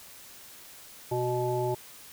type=harmonic tone; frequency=123.47 Hz; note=B2; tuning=in tune; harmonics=1 / 3 / 5 / 7; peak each=-32 / -29 / -34 / -33 dBFS; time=1.11-1.75 s; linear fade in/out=10 ms; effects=white hiss -49 dBFS RMS until 2.12 s